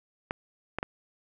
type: clicks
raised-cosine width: 0.5 ms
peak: -15 dBFS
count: 3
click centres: 0.309 / 0.786 / 0.829 s
effects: none